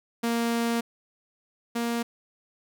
sawtooth tone pair in turn, 233.1 / 234.6 Hz, A#3 / A#3, 0 / +11 cents, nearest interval unison, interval 11 cents, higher second, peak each -20 / -22 dBFS, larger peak first, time 0.23-0.81 / 1.75-2.03 s, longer first, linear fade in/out 10 ms, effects none

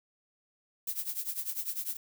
violet noise with tremolo, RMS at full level -32 dBFS, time 0.87-1.97 s, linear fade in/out 5 ms, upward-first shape triangle, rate 10 Hz, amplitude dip 90%, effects none

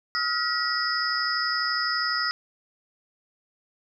sine tone cluster, 1283 / 1415 / 1920 / 4843 / 5180 Hz, E6 / F6 / B6 / D#8 / E8, -47 / +22 / -49 / -48 / -31 cents, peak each -30 dBFS, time 0.15-2.31 s, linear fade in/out 0 ms, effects none

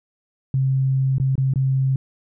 sine tone with dropouts, 133.3 Hz, C3, 33 cents sharp, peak -16 dBFS, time 0.54-1.96 s, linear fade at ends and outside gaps 2 ms, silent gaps 1.183-1.199 / 1.355-1.379 / 1.537-1.558 s, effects none

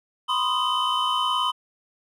triangle tone cluster, 993 / 1052 / 1242 / 3038 Hz, B5 / C6 / D#6 / F#7, +9 / +9 / -3 / +45 cents, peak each -25 dBFS, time 0.28-1.52 s, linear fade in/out 20 ms, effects none

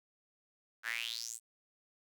sawtooth tone with high-pass filter sweep, 115.6 Hz, A#2, 14 cents flat, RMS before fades -40 dBFS, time 0.83-1.4 s, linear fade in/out 50 ms, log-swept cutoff 1500 to 9000 Hz, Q 6.3, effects none

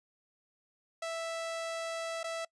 sawtooth tone with dropouts, 659.3 Hz, E5, in tune, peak -31 dBFS, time 1.02-2.45 s, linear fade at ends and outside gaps 5 ms, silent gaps 2.232-2.241 s, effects noise-tail reverb RT60 0.1 s tail -24 dB re dry + resampled to 22050 Hz

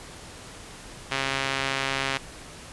sawtooth tone with band-pass filter, 135.4 Hz, C#3, 40 cents flat, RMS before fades -28 dBFS, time 1.11-2.18 s, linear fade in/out 10 ms, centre 2500 Hz, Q 0.95, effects pink hiss -43 dBFS RMS until 2.72 s + resampled to 24000 Hz

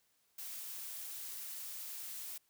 blue noise, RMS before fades -45 dBFS, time 0.38-2.38 s, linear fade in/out 5 ms, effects white hiss -75 dBFS RMS until 2.49 s

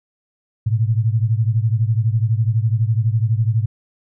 sine beating tone pair, 108.4 / 120.4 Hz, A2 / B2, -25 / -44 cents, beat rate 12 Hz, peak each -16 / -19 dBFS, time 0.66-3.66 s, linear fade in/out 10 ms, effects none

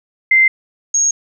sine tone pair in turn, 2081 / 6561 Hz, C7 / G#8, -10 / -22 cents, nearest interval octave + minor sixth, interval 1988 cents, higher second, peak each -7 / -11 dBFS, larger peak first, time 0.31-0.48 / 0.94-1.11 s, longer neither, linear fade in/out 5 ms, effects none

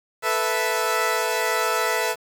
15% pulse chord, A suspended second, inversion none, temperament equal, 440 / 493.9 / 659.3 Hz, A4 / B4 / E5, 0 / 0 / 0 cents, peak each -19 dBFS, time 0.22-2.16 s, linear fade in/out 50 ms, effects 8-bit

